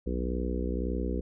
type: harmonic tone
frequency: 61.8 Hz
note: B1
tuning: 2 cents sharp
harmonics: 1 / 3 / 4 / 5 / 6 / 7 / 8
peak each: -31 / -36 / -37 / -38 / -39 / -39 / -40 dBFS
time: 0.06-1.21 s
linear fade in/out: 10 ms
effects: none